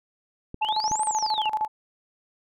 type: clicks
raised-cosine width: 3 ms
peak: -23 dBFS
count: 2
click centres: 0.544 / 0.914 s
type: tone with tremolo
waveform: sine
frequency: 862 Hz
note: A5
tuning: 36 cents flat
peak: -21 dBFS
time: 0.61-1.68 s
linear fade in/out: 10 ms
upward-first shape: square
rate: 13 Hz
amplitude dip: 75%
type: exponential two-way sweep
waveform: sine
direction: up then down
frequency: 2637 to 9060 to 2637 Hz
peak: -28 dBFS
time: 0.62-1.49 s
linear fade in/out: 5 ms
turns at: 1.04 s
effects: none